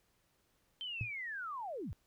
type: linear sweep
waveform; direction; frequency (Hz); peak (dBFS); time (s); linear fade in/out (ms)
sine; down; 3136 to 49; -39; 0.81-1.93; 0
type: tone with exponential decay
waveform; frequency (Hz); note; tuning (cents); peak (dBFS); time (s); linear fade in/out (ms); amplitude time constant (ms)
sine; 114; A#2; -38; -30; 1.01-1.11; 0; 21
effects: tanh soft clip ceiling -24 dBFS + pink hiss -75 dBFS RMS until 2.06 s